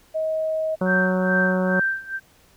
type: tone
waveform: sine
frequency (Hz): 633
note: D#5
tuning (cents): +30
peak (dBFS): -21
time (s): 0.14-0.76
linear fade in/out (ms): 20
type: harmonic tone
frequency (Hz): 185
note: F#3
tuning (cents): 0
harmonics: 1 / 2 / 3 / 4 / 5 / 6 / 7 / 8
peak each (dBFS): -21 / -29 / -24 / -36 / -34 / -36 / -37 / -37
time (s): 0.81-1.8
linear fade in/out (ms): 5
type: tone with tremolo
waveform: sine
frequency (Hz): 1568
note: G6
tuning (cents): 0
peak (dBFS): -18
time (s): 0.85-2.2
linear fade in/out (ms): 50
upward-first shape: sine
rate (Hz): 2.3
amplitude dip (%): 90
effects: pink hiss -56 dBFS RMS until 2.56 s